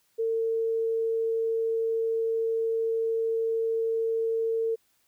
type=tone; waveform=sine; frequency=452.2 Hz; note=A4; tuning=47 cents sharp; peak=-24 dBFS; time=0.18-4.76 s; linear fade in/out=20 ms; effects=white hiss -69 dBFS RMS until 5.07 s